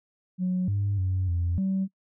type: tone with pitch steps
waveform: sine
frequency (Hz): 183 / 100.6 / 93.2 / 86.5 / 191.6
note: F#3 / G2 / F#2 / F2 / G3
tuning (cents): -19 / +45 / +13 / -16 / -39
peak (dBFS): -22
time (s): 0.38-1.88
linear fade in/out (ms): 50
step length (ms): 300
effects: noise-tail reverb RT60 0.1 s tail -26 dB re dry + tanh soft clip ceiling -20 dBFS